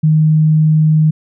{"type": "tone", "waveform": "sine", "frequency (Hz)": 155.56, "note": "D#3", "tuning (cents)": 0, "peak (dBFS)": -7, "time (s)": [0.03, 1.11], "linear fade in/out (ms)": 10, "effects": []}